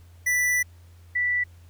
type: tone pair in turn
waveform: square / sine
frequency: 1975.5 / 1967.1 Hz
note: B6 / B6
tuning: 0 / -7 cents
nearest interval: unison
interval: 7 cents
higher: first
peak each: -21 dBFS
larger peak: neither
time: 0.26-0.63 / 1.15-1.44 s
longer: first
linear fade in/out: 10 ms
effects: added 86 Hz sine -47 dBFS peak until 1.69 s + pink hiss -61 dBFS RMS until 1.69 s